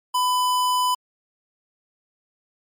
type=tone; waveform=square; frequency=1000 Hz; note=B5; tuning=21 cents sharp; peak=-19 dBFS; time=0.14-0.95 s; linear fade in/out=10 ms; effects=MP3 96 kbps